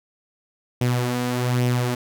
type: tone with flanger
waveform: sawtooth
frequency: 123.47 Hz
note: B2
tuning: in tune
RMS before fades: -22 dBFS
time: 0.81-1.95 s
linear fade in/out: 5 ms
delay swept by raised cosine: 0.34 to 4.24 ms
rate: 1.2 Hz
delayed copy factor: +0.5
effects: none